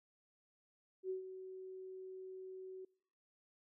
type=tone with ADSR envelope; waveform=sine; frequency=375.5 Hz; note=F#4; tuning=26 cents sharp; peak=-36 dBFS; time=1.03-2.85 s; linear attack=69 ms; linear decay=120 ms; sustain=-11 dB; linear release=5 ms; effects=noise-tail reverb RT60 0.6 s tail -26 dB re dry